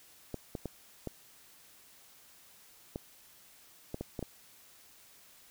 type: clicks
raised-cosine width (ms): 2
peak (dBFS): -23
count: 9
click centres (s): 0.343 / 0.552 / 0.657 / 1.073 / 2.959 / 3.944 / 4.01 / 4.192 / 4.227
effects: white hiss -59 dBFS RMS until 5.5 s